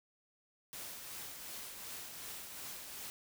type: noise with tremolo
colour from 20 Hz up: white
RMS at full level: -45 dBFS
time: 0.73-3.1 s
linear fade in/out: 0 ms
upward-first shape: triangle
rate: 2.7 Hz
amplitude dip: 40%
effects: none